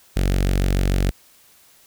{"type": "tone with notch filter", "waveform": "sawtooth", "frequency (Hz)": 46.74, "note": "F#1", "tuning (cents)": 18, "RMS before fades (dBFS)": -19, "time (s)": [0.16, 1.11], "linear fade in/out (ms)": 10, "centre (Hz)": 1000, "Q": 1.3, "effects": ["white hiss -53 dBFS RMS until 1.86 s"]}